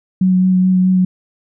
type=tone with vibrato; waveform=sine; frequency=185 Hz; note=F#3; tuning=in tune; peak=-9 dBFS; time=0.21-1.05 s; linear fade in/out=5 ms; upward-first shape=sine; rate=4.7 Hz; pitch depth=13 cents each way; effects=none